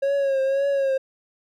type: tone with vibrato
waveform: triangle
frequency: 547 Hz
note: C#5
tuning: 23 cents flat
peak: -17 dBFS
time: 0.02-0.98 s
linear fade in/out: 10 ms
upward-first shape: triangle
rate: 1.9 Hz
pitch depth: 54 cents each way
effects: none